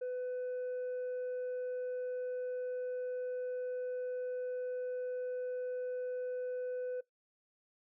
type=tone with tanh clipping; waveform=triangle; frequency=501 Hz; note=B4; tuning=25 cents sharp; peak=-36 dBFS; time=0.01-7.01 s; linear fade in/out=10 ms; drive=7 dB; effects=noise-tail reverb RT60 0.2 s tail -26 dB re dry